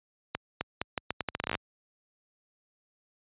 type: accelerating click train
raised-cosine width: 0.3 ms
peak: -13 dBFS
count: 16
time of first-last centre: 0.35-1.552 s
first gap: 260 ms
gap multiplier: 0.79
effects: high-pass 60 Hz 12 dB/octave + resampled to 8000 Hz